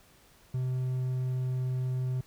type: tone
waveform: triangle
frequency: 128.1 Hz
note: C3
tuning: 36 cents flat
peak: -26 dBFS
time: 0.54-2.21 s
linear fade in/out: 5 ms
effects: pink hiss -60 dBFS RMS until 2.26 s